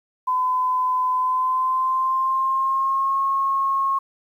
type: tone with pitch glide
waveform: sine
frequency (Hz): 1014 to 1086.8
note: B5 to C#6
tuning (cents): +45 to -35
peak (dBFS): -18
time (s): 0.27-3.99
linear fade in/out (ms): 10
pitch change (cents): +120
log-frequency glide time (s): 1.14-3.2
effects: 9-bit